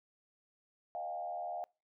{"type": "tone with frequency modulation", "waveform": "sine", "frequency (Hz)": 707, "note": "F5", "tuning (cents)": 21, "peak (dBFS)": -37, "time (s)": [0.95, 1.64], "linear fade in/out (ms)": 0, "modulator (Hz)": 80.5, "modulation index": 1, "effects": ["noise-tail reverb RT60 0.3 s tail -26 dB re dry"]}